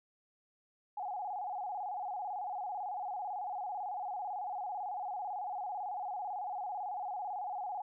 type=tone with vibrato; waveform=sine; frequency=780 Hz; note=G5; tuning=9 cents flat; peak=-36 dBFS; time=0.97-7.82 s; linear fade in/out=5 ms; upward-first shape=square; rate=18 Hz; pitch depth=110 cents each way; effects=none